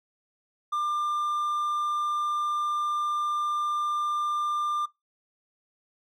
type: tone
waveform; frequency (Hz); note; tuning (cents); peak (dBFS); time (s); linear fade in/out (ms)
triangle; 1195; D6; +30; -23; 0.72-4.86; 10
effects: noise-tail reverb RT60 0.2 s tail -23 dB re dry